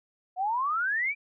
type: exponential sweep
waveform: sine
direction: up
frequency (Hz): 713 to 2390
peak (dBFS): -25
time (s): 0.36-1.15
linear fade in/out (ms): 50
effects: none